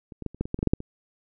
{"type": "clicks", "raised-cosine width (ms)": 3, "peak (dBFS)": [-28, -22, -16, -30, -13, -21, -13, -21, -10, -7, -6, -23], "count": 12, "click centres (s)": [0.122, 0.223, 0.263, 0.346, 0.41, 0.455, 0.544, 0.59, 0.629, 0.673, 0.735, 0.804], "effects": []}